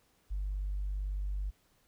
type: tone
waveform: sine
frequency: 49 Hz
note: G1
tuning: in tune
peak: -31 dBFS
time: 0.3-1.51 s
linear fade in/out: 20 ms
effects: tanh soft clip ceiling -28 dBFS + pink hiss -70 dBFS RMS until 1.87 s